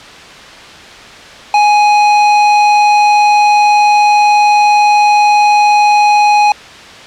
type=tone; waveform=square; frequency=833 Hz; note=G#5; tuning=5 cents sharp; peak=-6 dBFS; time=1.54-6.52 s; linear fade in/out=2 ms; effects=white hiss -32 dBFS RMS until 7.06 s + low-pass 4000 Hz 12 dB/octave